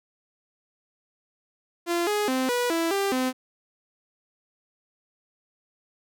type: tone with pitch steps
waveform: sawtooth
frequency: 343.9 / 417.2 / 259.4 / 488 / 331.5 / 395.6 / 256.9 Hz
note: F4 / G#4 / C4 / B4 / E4 / G4 / C4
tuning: -27 / +8 / -15 / -21 / +10 / +16 / -32 cents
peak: -19 dBFS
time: 1.86-3.33 s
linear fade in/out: 50 ms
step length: 210 ms
effects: none